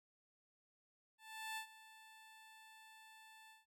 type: tone with ADSR envelope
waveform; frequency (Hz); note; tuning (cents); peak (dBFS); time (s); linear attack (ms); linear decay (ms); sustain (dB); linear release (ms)
15% pulse; 880; A5; 0; -36; 1.18-3.66; 390; 91; -17; 160
effects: none